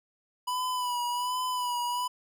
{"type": "tone with vibrato", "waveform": "square", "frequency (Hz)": 987.8, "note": "B5", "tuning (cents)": 0, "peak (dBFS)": -29, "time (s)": [0.47, 2.08], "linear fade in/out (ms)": 10, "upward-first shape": "sine", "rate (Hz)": 1.3, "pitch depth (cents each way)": 39, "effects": []}